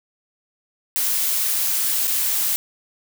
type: noise with dropouts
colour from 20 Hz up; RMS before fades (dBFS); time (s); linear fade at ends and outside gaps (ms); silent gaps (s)
blue; -21; 0.96-2.56; 0; 2.072-2.078
effects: none